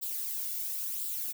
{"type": "noise with flanger", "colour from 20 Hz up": "violet", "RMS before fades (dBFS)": -35, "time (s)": [0.01, 1.33], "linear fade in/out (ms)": 20, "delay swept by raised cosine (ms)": [0.24, 1.44], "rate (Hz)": 0.96, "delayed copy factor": 0.5, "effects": []}